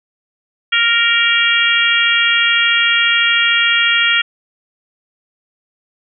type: harmonic tone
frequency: 466.2 Hz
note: A#4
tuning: in tune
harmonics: 3 / 4 / 5 / 6 / 7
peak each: -17 / -17 / -17 / -17 / -17 dBFS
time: 0.72-4.22 s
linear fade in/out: 10 ms
effects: none